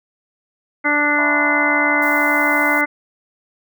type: harmonic tone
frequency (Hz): 293.7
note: D4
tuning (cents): 0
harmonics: 1 / 2 / 3 / 4 / 5 / 6 / 7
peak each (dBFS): -22 / -25 / -24 / -25 / -20 / -29 / -17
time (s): 0.84-2.86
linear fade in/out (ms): 20
type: chord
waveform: sine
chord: C# minor seventh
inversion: first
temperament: equal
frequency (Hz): 659.3 / 830.6 / 987.8 / 1108.7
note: E5 / G#5 / B5 / C#6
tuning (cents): 0 / 0 / 0 / 0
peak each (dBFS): -27 / -32 / -28 / -32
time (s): 1.18-2.79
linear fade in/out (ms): 5
type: noise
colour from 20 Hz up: violet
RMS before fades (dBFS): -35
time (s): 2.02-2.81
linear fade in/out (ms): 2
effects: none